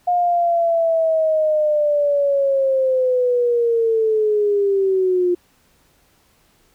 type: linear sweep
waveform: sine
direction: down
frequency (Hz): 715 to 351.8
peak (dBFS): -14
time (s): 0.07-5.35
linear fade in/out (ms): 10
effects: pink hiss -58 dBFS RMS until 6.74 s